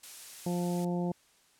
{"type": "noise", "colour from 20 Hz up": "blue", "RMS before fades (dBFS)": -43, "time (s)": [0.03, 0.85], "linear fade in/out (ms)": 5}
{"type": "harmonic tone", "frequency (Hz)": 175.8, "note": "F3", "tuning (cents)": 12, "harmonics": [1, 2, 3, 4, 5], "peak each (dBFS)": [-30, -36, -40, -42, -44], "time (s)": [0.46, 1.12], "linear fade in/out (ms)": 5}
{"effects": ["white hiss -65 dBFS RMS until 1.59 s", "low-pass 10000 Hz 12 dB/octave"]}